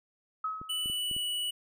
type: tone with exponential decay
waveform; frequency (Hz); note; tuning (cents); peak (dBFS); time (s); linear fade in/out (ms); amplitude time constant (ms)
sine; 1280; D#6; +49; -28; 0.44-1; 5; 120
type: clicks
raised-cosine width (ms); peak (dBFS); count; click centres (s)
3; -32; 5; 0.615 / 0.859 / 0.899 / 1.113 / 1.165
type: tone with pitch glide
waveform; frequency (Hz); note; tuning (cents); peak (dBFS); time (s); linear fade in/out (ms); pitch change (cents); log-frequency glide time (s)
square; 2973 to 2946; F#7 to F#7; +8 to -8; -31; 0.69-1.51; 10; -16; 0.83-1.24
effects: none